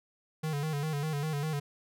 square tone with vibrato, 150 Hz, D3, 37 cents sharp, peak -31 dBFS, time 0.43-1.6 s, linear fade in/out 10 ms, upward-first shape square, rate 5 Hz, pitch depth 77 cents each way, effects none

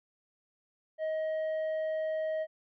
sine tone with tanh clipping, 630 Hz, D#5, 21 cents sharp, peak -31 dBFS, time 0.98-2.47 s, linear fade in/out 50 ms, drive 5 dB, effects none

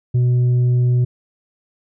triangle tone with tanh clipping, 123.47 Hz, B2, in tune, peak -13 dBFS, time 0.14-1.05 s, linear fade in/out 10 ms, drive 8 dB, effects none

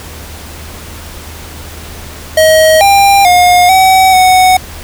square tone with pitch steps, 632 / 796 / 715 / 757 / 742 Hz, D#5 / G5 / F5 / F#5 / F#5, +27 / +26 / +41 / +39 / +5 cents, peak -4 dBFS, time 2.37-4.57 s, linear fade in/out 5 ms, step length 440 ms, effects added 78 Hz sine -29 dBFS peak until 4.83 s + pink hiss -29 dBFS RMS until 4.83 s

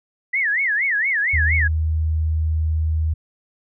sine tone with vibrato, 1915 Hz, A#6, 46 cents sharp, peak -17 dBFS, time 0.33-1.68 s, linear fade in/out 10 ms, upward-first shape sine, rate 4.3 Hz, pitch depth 260 cents each way
sine tone, 79 Hz, D#2, 27 cents sharp, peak -17 dBFS, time 1.33-3.14 s, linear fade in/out 10 ms
effects none

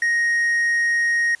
triangle tone, 1872 Hz, A#6, 7 cents sharp, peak -15 dBFS, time 0.02-1.35 s, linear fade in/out 2 ms, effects white hiss -50 dBFS RMS until 1.4 s + resampled to 22050 Hz

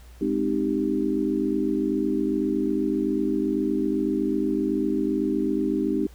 sine chord, Ab major seventh, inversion none, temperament equal with one note detuned, 207.7 / 261.6 / 309.5 / 392 Hz, Ab3 / C4 / Eb4 / G4, 0 / 0 / -9 / 0 cents, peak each -29 / -27 / -25 / -28 dBFS, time 0.21-6.07 s, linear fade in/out 5 ms, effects added 60 Hz sine -44 dBFS peak until 6.14 s + pink hiss -55 dBFS RMS until 6.14 s

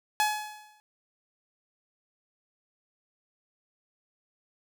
sawtooth tone with exponential decay, 848 Hz, G#5, 36 cents sharp, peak -17 dBFS, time 0.2-0.8 s, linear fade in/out 0 ms, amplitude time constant 130 ms, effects none

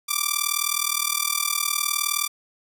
5% pulse tone with amplitude modulation, 1174.7 Hz, D6, in tune, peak -6 dBFS, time 0.08-2.28 s, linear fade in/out 20 ms, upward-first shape sine, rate 39.4 Hz, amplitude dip 90%, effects none

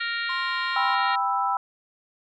harmonic tone, 466 Hz, A#4, 1 cent flat, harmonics 3 / 4 / 5 / 6 / 7 / 8 / 9, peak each -30 / -30 / -36 / -37 / -39 / -38 / -36 dBFS, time 0-1.16 s, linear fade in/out 10 ms
triangle tone with vibrato, 1046.5 Hz, C6, in tune, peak -28 dBFS, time 0.29-0.95 s, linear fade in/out 5 ms, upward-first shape triangle, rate 2.4 Hz, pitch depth 12 cents each way
sine chord, E minor, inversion first, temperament just, 791.1 / 988.9 / 1318.5 Hz, G5 / B5 / E6, +16 / +2 / 0 cents, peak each -26 dBFS, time 0.76-1.57 s, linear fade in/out 2 ms
effects none

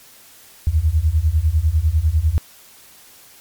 sine beating tone pair, 73.42 / 83.42 Hz, D2 / E2, 0 / +21 cents, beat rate 10 Hz, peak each -17 / -16 dBFS, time 0.67-2.38 s, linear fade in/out 0 ms, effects white hiss -46 dBFS RMS until 3.4 s + MP3 96 kbps

